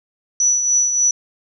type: tone with tremolo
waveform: sine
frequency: 5920 Hz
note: F#8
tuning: in tune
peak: -11 dBFS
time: 0.4-1.11 s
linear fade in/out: 2 ms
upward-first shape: triangle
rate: 3.4 Hz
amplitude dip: 55%
effects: none